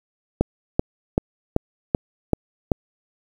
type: click train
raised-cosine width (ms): 2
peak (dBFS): -3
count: 7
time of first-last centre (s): 0.41-2.718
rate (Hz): 2.6
effects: 7-bit